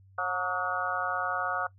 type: harmonic tone with a mistuned harmonic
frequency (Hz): 180.9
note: F#3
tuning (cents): -39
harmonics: 3 / 4 / 5 / 6 / 7 / 8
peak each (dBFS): -38 / -34 / -39 / -35 / -33 / -33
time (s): 0.18-1.67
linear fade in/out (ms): 5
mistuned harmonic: 6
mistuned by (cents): +80
effects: noise-tail reverb RT60 0.1 s tail -20 dB re dry + added 96 Hz sine -54 dBFS peak until 1.78 s